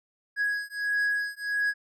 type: beating tone pair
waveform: triangle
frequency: 1661.2 / 1662.7 Hz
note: G#6 / G#6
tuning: 0 / +2 cents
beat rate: 1.5 Hz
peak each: -27 dBFS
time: 0.36-1.74 s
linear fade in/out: 50 ms
effects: none